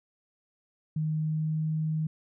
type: tone with pitch glide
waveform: sine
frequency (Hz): 155.56 to 156.73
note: D#3 to D#3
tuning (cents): 0 to +13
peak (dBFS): -26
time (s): 0.96-2.07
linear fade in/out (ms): 5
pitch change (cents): +13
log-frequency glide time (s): 1.18-1.68
effects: none